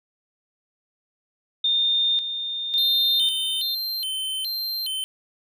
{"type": "tone with tremolo", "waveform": "sine", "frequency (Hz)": 3631, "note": "A#7", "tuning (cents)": -46, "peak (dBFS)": -18, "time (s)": [1.64, 3.75], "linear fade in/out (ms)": 5, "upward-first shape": "square", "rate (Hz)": 0.91, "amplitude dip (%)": 60}
{"type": "tone with vibrato", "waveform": "square", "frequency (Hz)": 3575, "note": "A7", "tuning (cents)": 27, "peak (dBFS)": -26, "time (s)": [2.78, 5.04], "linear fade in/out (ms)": 0, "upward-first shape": "square", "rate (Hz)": 1.2, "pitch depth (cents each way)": 260}
{"effects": []}